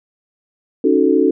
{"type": "chord", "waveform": "sine", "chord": "D# half-diminished seventh", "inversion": "third", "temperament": "equal", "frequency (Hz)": [277.2, 311.1, 370, 440], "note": ["C#4", "D#4", "F#4", "A4"], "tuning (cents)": [0, 0, 0, 0], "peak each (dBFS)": -16, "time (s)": [0.84, 1.31], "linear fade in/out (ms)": 5, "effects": []}